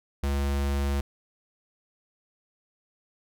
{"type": "tone", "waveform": "square", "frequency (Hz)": 70, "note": "C#2", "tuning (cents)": 18, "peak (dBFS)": -25, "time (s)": [0.23, 1.01], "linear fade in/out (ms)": 5, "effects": []}